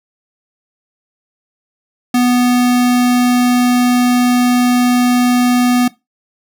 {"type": "tone", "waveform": "square", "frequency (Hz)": 246.5, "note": "B3", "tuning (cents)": -3, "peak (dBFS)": -10, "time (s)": [2.14, 5.88], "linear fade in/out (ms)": 5, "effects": ["noise-tail reverb RT60 0.2 s tail -19 dB re dry"]}